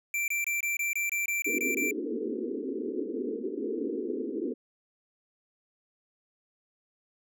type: tone bursts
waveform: square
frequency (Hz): 2349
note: D7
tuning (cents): 0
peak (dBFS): -28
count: 11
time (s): 0.14-1.91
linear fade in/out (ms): 2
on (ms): 140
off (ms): 23
type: band-pass noise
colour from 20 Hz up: white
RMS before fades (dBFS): -33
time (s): 1.46-4.54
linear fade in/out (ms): 10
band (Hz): 230 to 460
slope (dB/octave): 96
effects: none